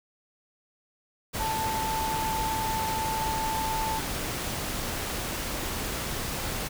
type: tone in noise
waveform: sine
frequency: 883 Hz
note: A5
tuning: 6 cents sharp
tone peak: -28 dBFS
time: 1.39-4 s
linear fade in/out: 20 ms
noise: pink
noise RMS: -32 dBFS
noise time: 1.33-6.69 s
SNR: +1 dB
effects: none